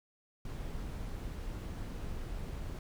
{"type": "noise", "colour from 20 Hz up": "brown", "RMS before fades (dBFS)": -40, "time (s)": [0.45, 2.79], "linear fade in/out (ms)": 2, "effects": []}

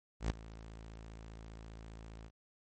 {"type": "tone with ADSR envelope", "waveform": "sawtooth", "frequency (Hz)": 55, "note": "A1", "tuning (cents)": 0, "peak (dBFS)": -26, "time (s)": [0.2, 2.31], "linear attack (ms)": 100, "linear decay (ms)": 16, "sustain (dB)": -18, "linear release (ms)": 51, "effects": ["MP3 32 kbps"]}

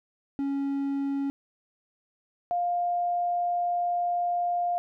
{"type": "tone pair in turn", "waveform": ["triangle", "sine"], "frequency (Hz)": [277.6, 703], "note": ["C#4", "F5"], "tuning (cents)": [3, 11], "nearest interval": "octave + major third", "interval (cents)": 1608, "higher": "second", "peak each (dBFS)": -24, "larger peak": "neither", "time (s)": [[0.39, 1.3], [2.51, 4.78]], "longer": "second", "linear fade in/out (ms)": 0, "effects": []}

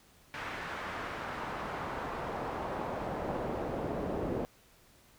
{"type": "noise with band-pass filter sweep", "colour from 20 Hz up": "brown", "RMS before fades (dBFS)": -37, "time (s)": [0.34, 4.45], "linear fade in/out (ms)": 0, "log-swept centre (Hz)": [1800, 460], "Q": 1.2, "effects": ["pink hiss -62 dBFS RMS until 5.18 s"]}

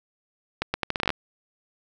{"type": "accelerating click train", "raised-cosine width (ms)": 0.3, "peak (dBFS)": -8, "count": 11, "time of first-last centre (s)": [0.62, 1.104], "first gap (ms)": 120, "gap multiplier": 0.77, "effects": []}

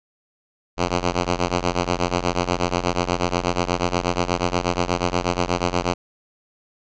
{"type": "ring-modulated tone", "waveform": "5% pulse", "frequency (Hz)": 88.5, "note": "F2", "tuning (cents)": 23, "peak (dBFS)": -6, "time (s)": [0.77, 5.94], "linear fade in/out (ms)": 10, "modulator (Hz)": 40.1, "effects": ["resampled to 16000 Hz"]}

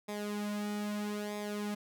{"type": "tone with flanger", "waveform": "sawtooth", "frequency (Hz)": 207.7, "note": "G#3", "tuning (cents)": 0, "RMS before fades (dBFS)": -37, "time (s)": [0.08, 1.75], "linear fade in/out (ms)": 10, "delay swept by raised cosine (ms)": [0.68, 2.98], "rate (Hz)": 0.78, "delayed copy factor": -0.7, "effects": []}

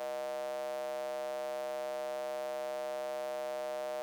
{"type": "tone with high-pass filter", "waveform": "square", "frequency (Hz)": 68.2, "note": "C#2", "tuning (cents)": -28, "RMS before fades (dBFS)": -38, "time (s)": [0, 4.02], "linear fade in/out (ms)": 0, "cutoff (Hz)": 610, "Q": 7.2, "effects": []}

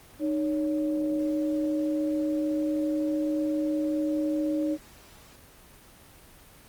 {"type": "tone pair together", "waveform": "sine", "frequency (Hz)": [306.6, 562], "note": ["D#4", "C#5"], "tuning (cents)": [-25, 24], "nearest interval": "minor seventh", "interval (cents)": 1049, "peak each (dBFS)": [-25, -32], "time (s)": [0.19, 4.78], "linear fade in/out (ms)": 50, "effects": ["pink hiss -52 dBFS RMS until 6.68 s", "Opus 24 kbps"]}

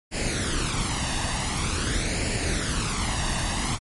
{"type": "noise with flanger", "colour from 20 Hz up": "pink", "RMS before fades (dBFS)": -26, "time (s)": [0.11, 3.79], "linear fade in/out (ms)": 50, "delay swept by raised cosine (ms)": [0.41, 1.1], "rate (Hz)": 0.46, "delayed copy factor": 0.6, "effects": ["MP3 48 kbps"]}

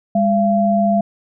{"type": "tone pair together", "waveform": "sine", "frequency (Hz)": [203.1, 682], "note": ["G#3", "F5"], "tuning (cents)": [-38, -41], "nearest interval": "octave + major sixth", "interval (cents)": 2097, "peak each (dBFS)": -15, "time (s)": [0.15, 1.01], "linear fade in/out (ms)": 5, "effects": []}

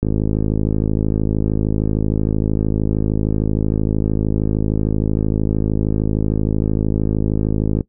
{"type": "click train", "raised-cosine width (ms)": 3, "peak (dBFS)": -5, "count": 414, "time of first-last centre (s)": [0.03, 7.808], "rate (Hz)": 53.1, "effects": ["noise-tail reverb RT60 0.1 s tail -20 dB re dry"]}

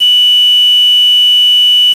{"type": "tone with quantisation", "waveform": "sine", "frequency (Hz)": 2960, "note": "F#7", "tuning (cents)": 0, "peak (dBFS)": -4, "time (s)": [0, 1.94], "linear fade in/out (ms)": 20, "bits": 4, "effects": ["resampled to 32000 Hz"]}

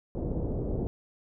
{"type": "low-pass noise", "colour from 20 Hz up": "pink", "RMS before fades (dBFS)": -31, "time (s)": [0.15, 0.87], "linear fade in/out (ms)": 0, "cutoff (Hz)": 530, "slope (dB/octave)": 24, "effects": []}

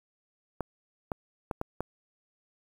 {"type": "clicks", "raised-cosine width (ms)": 1, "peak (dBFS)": -17, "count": 5, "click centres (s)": [0.607, 1.118, 1.512, 1.614, 1.806], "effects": ["8-bit"]}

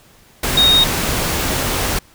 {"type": "tone in noise", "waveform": "sine", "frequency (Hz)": 3729, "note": "A#7", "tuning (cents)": 0, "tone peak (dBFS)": -9, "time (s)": [0.57, 0.84], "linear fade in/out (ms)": 5, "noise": "pink", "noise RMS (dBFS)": -19, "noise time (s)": [0.43, 1.99], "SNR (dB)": 7, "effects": ["pink hiss -49 dBFS RMS until 2.14 s"]}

